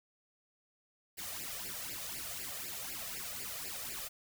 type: noise with flanger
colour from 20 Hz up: white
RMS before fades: -42 dBFS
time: 1.17-4.09 s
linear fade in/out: 20 ms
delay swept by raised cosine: 0.4 to 1.7 ms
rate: 4 Hz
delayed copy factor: +0.85
effects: none